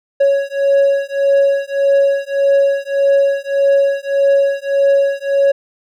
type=beating tone pair; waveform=triangle; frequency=554.4 / 556.1 Hz; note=C#5 / C#5; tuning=0 / +5 cents; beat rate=1.7 Hz; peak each=-12 dBFS; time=0.2-5.52 s; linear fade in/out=10 ms; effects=none